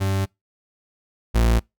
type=tone pair in turn; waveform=40% pulse; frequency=96.9 / 57.2 Hz; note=G2 / A#1; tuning=-20 / -32 cents; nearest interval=major sixth; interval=912 cents; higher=first; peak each=-19 / -14 dBFS; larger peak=second; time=0-0.26 / 1.34-1.6 s; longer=neither; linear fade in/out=20 ms; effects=noise-tail reverb RT60 0.2 s tail -26 dB re dry